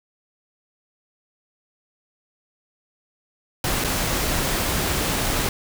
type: noise with dropouts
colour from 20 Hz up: pink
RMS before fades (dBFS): -23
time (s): 3.64-5.49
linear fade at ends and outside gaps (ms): 2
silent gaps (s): 3.841-3.845
effects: none